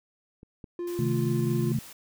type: clicks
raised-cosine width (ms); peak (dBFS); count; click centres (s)
3; -34 / -29; 2; 0.431 / 0.642
type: tone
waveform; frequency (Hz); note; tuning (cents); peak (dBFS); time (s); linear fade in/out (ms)
triangle; 349.2; F4; 0; -28; 0.79-1.72; 2
type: noise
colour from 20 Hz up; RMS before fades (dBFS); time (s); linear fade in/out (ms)
white; -46; 0.87-1.93; 5
type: chord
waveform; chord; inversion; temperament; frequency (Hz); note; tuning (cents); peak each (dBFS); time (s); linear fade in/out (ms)
sine; A diminished; first; equal; 130.81 / 155.56 / 220; C3 / Eb3 / A3; 0 / 0 / 0; -27 / -30 / -29; 0.99-1.79; 2
effects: none